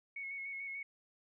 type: tone with vibrato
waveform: sine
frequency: 2200 Hz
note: C#7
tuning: 14 cents flat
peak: -40 dBFS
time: 0.16-0.83 s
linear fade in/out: 5 ms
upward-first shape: square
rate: 6.8 Hz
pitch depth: 20 cents each way
effects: none